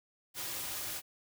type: noise with comb filter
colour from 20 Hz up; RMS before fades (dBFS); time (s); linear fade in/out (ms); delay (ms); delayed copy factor
white; -39; 0.34-1.02; 50; 4.5; -0.5
effects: none